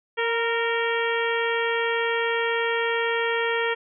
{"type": "harmonic tone with a mistuned harmonic", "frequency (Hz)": 461.8, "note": "A#4", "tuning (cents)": -16, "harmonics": [1, 2, 3, 4, 5, 6, 7], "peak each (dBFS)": [-25, -30, -31, -28, -32, -35, -35], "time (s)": [0.17, 3.75], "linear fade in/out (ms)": 20, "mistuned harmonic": 2, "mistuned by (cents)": 28, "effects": []}